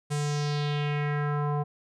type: tone with low-pass filter sweep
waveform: square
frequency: 146.83 Hz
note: D3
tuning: in tune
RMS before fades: -28 dBFS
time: 0.1-1.64 s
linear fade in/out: 20 ms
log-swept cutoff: 9000 to 850 Hz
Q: 2.6
effects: none